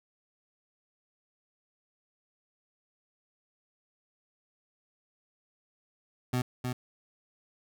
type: tone with echo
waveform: 25% pulse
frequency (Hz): 125.1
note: B2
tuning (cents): +23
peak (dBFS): -23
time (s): 6.33-6.42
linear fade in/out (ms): 5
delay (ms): 310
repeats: 1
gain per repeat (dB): -4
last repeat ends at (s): 6.73
effects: none